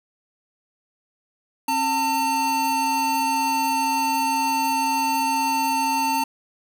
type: tone pair together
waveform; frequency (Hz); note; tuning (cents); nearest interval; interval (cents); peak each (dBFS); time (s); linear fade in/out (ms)
square; 268.5 / 901; C4 / A5; +45 / +41; octave + major sixth; 2096; -29 / -21; 1.68-6.24; 5
effects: none